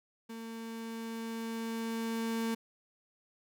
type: tone with level ramp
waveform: 35% pulse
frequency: 227 Hz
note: A#3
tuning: 46 cents flat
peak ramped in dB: -40 to -29 dBFS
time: 0.29-2.55 s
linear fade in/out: 10 ms
effects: none